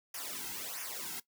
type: noise with flanger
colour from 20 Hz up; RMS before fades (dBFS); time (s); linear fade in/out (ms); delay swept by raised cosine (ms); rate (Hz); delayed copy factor
white; -41; 0.14-1.2; 5; 0.24 to 1.74; 1.5; -0.85
effects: noise-tail reverb RT60 0.1 s tail -17 dB re dry